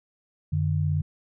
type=tone pair together; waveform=sine; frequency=92.5 / 150.35 Hz; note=F#2 / D3; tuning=0 / +41 cents; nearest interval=minor sixth; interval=841 cents; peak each=-25 / -24 dBFS; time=0.52-1.02 s; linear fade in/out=10 ms; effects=none